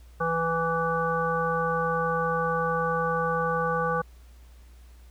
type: harmonic tone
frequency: 165.3 Hz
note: E3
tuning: 5 cents sharp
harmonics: 1 / 3 / 5 / 7 / 9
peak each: -32 / -28 / -32 / -28 / -32 dBFS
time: 0.2-4.02 s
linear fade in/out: 10 ms
effects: added 60 Hz sine -47 dBFS peak until 5.1 s + pink hiss -61 dBFS RMS until 5.1 s